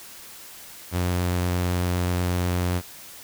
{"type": "tone", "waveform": "sawtooth", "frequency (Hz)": 89.2, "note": "F2", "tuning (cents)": 37, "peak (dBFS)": -18, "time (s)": [0.91, 2.82], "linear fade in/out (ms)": 50, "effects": ["white hiss -43 dBFS RMS until 3.23 s"]}